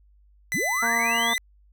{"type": "tone", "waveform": "45% pulse", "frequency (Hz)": 2007, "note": "B6", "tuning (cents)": 27, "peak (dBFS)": -24, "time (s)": [0.52, 1.38], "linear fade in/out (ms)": 0}
{"type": "linear sweep", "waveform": "sine", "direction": "up", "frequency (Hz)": [119.6, 3719], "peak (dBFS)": -27, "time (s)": [0.54, 1.36], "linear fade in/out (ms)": 5}
{"type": "harmonic tone", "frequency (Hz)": 232.5, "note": "A#3", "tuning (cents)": -4, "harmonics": [1, 2, 3, 4, 5, 7, 8], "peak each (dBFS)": [-33, -37, -31, -29, -30, -35, -39], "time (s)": [0.82, 1.34], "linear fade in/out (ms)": 10}
{"effects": ["added 50 Hz sine -54 dBFS peak until 1.72 s"]}